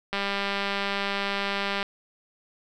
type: click train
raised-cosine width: 0.3 ms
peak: -12 dBFS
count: 339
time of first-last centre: 0.13-1.828 s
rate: 199 Hz
effects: none